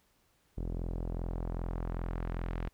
sawtooth tone with low-pass filter sweep, 42.54 Hz, F1, 45 cents flat, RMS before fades -36 dBFS, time 0.57-2.69 s, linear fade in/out 10 ms, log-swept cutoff 420 to 2400 Hz, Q 0.97, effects pink hiss -71 dBFS RMS until 2.73 s

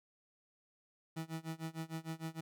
30% pulse tone with tremolo, 161.6 Hz, E3, 34 cents flat, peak -35 dBFS, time 1.16-2.41 s, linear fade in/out 10 ms, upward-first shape sine, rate 6.6 Hz, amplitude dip 95%, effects none

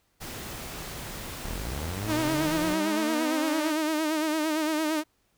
pink noise, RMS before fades -38 dBFS, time 0.2-2.75 s, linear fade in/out 20 ms
sawtooth linear sweep, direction up, 31.65 to 306.5 Hz, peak -28 dBFS, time 1.44-3.73 s, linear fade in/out 10 ms
sawtooth tone with vibrato, 311.1 Hz, D#4, in tune, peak -21 dBFS, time 2.06-5.04 s, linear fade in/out 50 ms, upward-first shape sine, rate 8.8 Hz, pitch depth 60 cents each way
effects pink hiss -70 dBFS RMS until 5.37 s

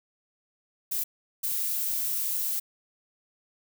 violet noise bursts at uneven times, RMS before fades -29 dBFS, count 2, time 0.91-1.04 / 1.43-2.6 s, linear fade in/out 10 ms, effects none

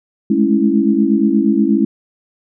sine chord, A major seventh, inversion third, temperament equal with one note detuned, 207.7 / 216.1 / 277.2 / 329.6 Hz, G#3 / A3 / C#4 / E4, 0 / -31 / 0 / 0 cents, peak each -16 dBFS, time 0.3-1.85 s, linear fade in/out 5 ms, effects none

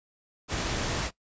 pink noise, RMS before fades -30 dBFS, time 0.48-1.11 s, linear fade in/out 50 ms, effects noise-tail reverb RT60 0.1 s tail -18 dB re dry + resampled to 16000 Hz

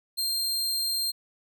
sawtooth tone, 4186 Hz, C8, in tune, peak -23 dBFS, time 0.17-1.12 s, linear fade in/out 20 ms, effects none

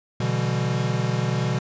square chord, E minor seventh, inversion second, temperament equal with one note detuned, 123.47 / 144.73 / 164.81 / 196 Hz, B2 / D3 / E3 / G3, 0 / -25 / 0 / 0 cents, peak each -25 / -28 / -30 / -31 dBFS, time 0.2-1.59 s, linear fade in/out 5 ms, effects resampled to 16000 Hz

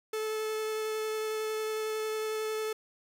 45% pulse tone with vibrato, 434.7 Hz, A4, 21 cents flat, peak -31 dBFS, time 0.13-2.73 s, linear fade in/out 5 ms, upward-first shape sine, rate 11 Hz, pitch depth 8 cents each way, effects none

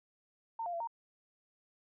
sine tone with pitch steps, 908 / 700 / 678 / 925 Hz, A#5 / F5 / E5 / A#5, -46 / +4 / +49 / -14 cents, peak -35 dBFS, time 0.59-0.874 s, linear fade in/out 5 ms, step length 71 ms, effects none

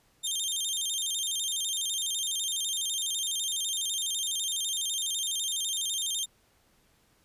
20% pulse tone with vibrato, 3407 Hz, G#7, 44 cents sharp, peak -23 dBFS, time 0.23-6.26 s, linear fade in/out 20 ms, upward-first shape square, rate 12 Hz, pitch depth 120 cents each way, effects pink hiss -66 dBFS RMS until 7.24 s + resampled to 32000 Hz

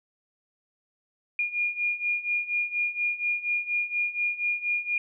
sine beating tone pair, 2423 / 2427.2 Hz, D#7 / D#7, -47 / -44 cents, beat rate 4.2 Hz, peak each -30 / -27 dBFS, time 1.39-4.98 s, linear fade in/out 2 ms, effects none

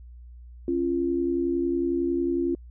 sine tone pair together, 273.1 / 344.1 Hz, C#4 / F4, -26 / -26 cents, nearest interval major third, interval 400 cents, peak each -27 / -24 dBFS, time 0.68-2.55 s, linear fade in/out 2 ms, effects added 60 Hz sine -42 dBFS peak until 2.7 s

